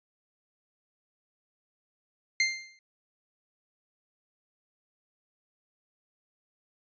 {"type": "tone with exponential decay", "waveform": "sawtooth", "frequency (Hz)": 2097, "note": "C7", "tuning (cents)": 3, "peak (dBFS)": -17, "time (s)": [2.4, 2.79], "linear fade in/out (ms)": 2, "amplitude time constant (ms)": 83, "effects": ["resampled to 16000 Hz"]}